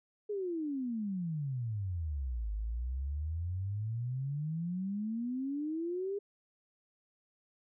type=exponential two-way sweep; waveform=sine; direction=down then up; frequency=426.2 to 51 to 410.2 Hz; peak=-33 dBFS; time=0.29-6.19 s; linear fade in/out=10 ms; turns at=2.52 s; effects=none

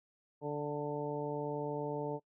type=harmonic tone with a mistuned harmonic; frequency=146.83 Hz; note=D3; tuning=in tune; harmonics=1 / 2 / 3 / 4 / 5 / 6; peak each=-42 / -42 / -38 / -42 / -49 / -43 dBFS; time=0.41-2.2 s; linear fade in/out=50 ms; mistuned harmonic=6; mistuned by=+17 cents; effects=noise-tail reverb RT60 0.1 s tail -23 dB re dry

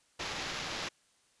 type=noise with sample-and-hold; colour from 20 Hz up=violet; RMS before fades=-38 dBFS; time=0.19-0.89 s; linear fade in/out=10 ms; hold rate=8820 Hz; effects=white hiss -69 dBFS RMS until 1.4 s + resampled to 22050 Hz

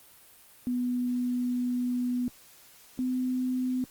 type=tone pair in turn; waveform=sine; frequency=246.9 / 254.1 Hz; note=B3 / B3; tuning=0 / +49 cents; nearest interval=unison; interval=49 cents; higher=second; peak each=-26 dBFS; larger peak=neither; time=0.67-2.28 / 2.99-3.84 s; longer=first; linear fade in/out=0 ms; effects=white hiss -55 dBFS RMS until 3.9 s + Opus 32 kbps

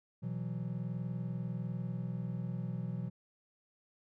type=chord; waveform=triangle; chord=B suspended fourth; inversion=none; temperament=equal; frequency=123.47 / 164.81 / 185 Hz; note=B2 / E3 / F#3; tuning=0 / 0 / 0 cents; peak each=-37 / -38 / -39 dBFS; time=0.22-3.1 s; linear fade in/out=20 ms; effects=none

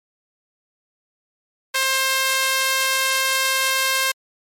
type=tone with high-pass filter; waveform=sawtooth; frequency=530 Hz; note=C5; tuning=22 cents sharp; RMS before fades=-20 dBFS; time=1.74-4.12 s; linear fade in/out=10 ms; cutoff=1500 Hz; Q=0.74; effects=MP3 64 kbps

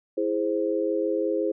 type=chord; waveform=sine; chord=E augmented; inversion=none; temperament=equal; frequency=329.6 / 415.3 / 523.3 Hz; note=E4 / G#4 / B#4; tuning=0 / 0 / 0 cents; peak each=-27 dBFS; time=0.17-1.52 s; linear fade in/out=10 ms; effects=none

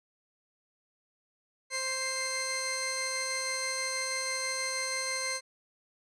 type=tone pair together; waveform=15% pulse; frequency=524.8 / 2093 Hz; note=C5 / C7; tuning=+5 / 0 cents; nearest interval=2 octaves; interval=2395 cents; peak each=-30 / -26 dBFS; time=1.7-5.41 s; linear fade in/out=50 ms; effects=resampled to 24000 Hz

